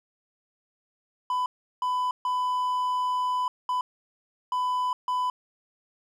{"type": "tone bursts at uneven times", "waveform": "triangle", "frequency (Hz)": 1000, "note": "B5", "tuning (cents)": 21, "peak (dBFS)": -22, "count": 6, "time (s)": [[1.3, 1.46], [1.82, 2.11], [2.25, 3.48], [3.69, 3.81], [4.52, 4.93], [5.08, 5.3]], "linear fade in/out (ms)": 2, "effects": []}